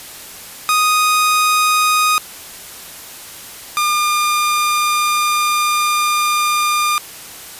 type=tone pair in turn; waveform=sawtooth; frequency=1244 / 1205.1 Hz; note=D#6 / D6; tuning=-1 / +44 cents; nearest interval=minor second; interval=55 cents; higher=first; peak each=-8 / -10 dBFS; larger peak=first; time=0.69-2.18 / 3.77-6.98 s; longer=second; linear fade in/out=0 ms; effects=white hiss -34 dBFS RMS until 7.59 s + resampled to 32000 Hz